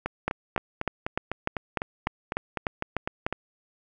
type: two click trains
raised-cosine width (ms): 0.5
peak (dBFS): -13 / -10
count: 14 / 11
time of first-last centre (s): 0.06-3.326 / 0.28-3.265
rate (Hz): 3.98 / 3.35
effects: none